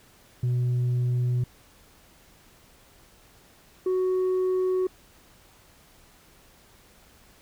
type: tone pair in turn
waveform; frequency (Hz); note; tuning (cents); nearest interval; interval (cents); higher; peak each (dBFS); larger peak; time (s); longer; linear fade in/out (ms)
sine; 123.47 / 370.8; B2 / F#4; 0 / +4; octave + perfect fifth; 1904; second; -19; neither; 0.43-1.44 / 3.86-4.87; neither; 5
effects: tanh soft clip ceiling -21 dBFS + pink hiss -56 dBFS RMS until 7.41 s